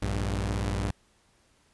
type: tone pair together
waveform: sawtooth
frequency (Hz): 58.31 / 99.2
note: A#1 / G2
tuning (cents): +1 / +21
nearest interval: major sixth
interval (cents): 920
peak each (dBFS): -26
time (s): 0.02-0.91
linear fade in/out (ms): 5
effects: pink hiss -65 dBFS RMS until 1.73 s + resampled to 24000 Hz